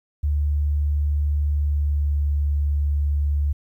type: tone with pitch glide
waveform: sine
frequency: 73.3 to 72.54 Hz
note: D2 to D2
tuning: -3 to -21 cents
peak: -18 dBFS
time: 0.23-3.53 s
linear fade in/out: 10 ms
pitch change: -18 cents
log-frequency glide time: 1.48-2.24 s
effects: 10-bit